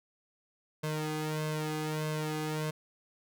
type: tone with flanger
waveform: sawtooth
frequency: 154.3 Hz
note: D#3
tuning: 14 cents flat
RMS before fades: -34 dBFS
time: 0.83-2.71 s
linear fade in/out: 10 ms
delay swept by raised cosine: 1.9 to 2.45 ms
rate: 1.6 Hz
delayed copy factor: +0.95
effects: none